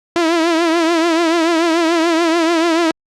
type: tone with vibrato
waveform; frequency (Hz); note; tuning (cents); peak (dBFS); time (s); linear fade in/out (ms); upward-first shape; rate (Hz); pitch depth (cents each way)
sawtooth; 332.3; E4; +14; -8; 0.16-2.91; 0; triangle; 6.9; 93
effects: low-pass 6000 Hz 12 dB/octave + Opus 48 kbps